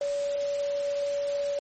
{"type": "tone in noise", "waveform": "sine", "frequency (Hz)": 570, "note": "C#5", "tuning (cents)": 48, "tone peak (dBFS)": -26, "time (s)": [0.01, 1.59], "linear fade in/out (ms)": 2, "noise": "white", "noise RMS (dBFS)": -42, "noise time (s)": [0.01, 1.59], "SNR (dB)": 13, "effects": ["low-pass 9000 Hz 12 dB/octave", "MP3 32 kbps"]}